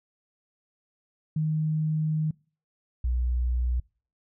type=tone pair in turn; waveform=sine; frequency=155.56 / 61.2 Hz; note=D#3 / B1; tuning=0 / -15 cents; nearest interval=octave + major third; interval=1615 cents; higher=first; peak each=-23 dBFS; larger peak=neither; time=1.36-2.31 / 3.04-3.8 s; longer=first; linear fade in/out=5 ms; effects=noise-tail reverb RT60 0.4 s tail -25 dB re dry